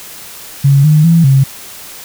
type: tone with pitch steps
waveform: sine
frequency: 139.1 / 152.6 / 166.8 / 135.2 Hz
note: C#3 / D#3 / E3 / C#3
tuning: +6 / -33 / +21 / -43 cents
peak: -4 dBFS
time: 0.64-1.44 s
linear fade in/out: 10 ms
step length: 200 ms
effects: white hiss -31 dBFS RMS until 2.04 s